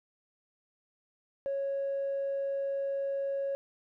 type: tone with tanh clipping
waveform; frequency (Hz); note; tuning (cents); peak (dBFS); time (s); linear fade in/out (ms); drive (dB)
triangle; 552; C#5; -7; -30; 1.46-3.55; 0; 5
effects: none